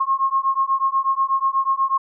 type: beating tone pair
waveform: sine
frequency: 1074 / 1082.2 Hz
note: C6 / C#6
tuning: +45 / -42 cents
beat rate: 8.2 Hz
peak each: -20 dBFS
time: 0-1.98 s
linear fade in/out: 10 ms
effects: none